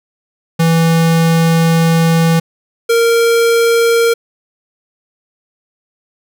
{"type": "tone pair in turn", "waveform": "square", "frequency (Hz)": [164.81, 463.7], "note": ["E3", "A#4"], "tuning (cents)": [0, -9], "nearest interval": "octave + tritone", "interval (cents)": 1791, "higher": "second", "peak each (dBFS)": -9, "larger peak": "neither", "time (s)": [[0.59, 2.4], [2.89, 4.14]], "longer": "first", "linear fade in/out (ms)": 10, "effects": []}